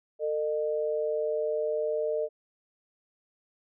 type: tone pair together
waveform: sine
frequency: 449.9 / 609.6 Hz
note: A4 / D#5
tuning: +39 / -36 cents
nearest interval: perfect fourth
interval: 525 cents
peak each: -29 / -29 dBFS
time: 0.19-2.29 s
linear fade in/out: 50 ms
effects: none